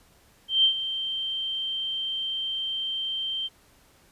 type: tone with ADSR envelope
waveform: sine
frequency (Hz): 3136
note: G7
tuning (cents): 0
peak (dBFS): -15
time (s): 0.48-3.49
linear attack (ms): 160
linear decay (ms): 92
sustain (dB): -12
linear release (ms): 32
effects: pink hiss -59 dBFS RMS until 4.11 s + resampled to 32000 Hz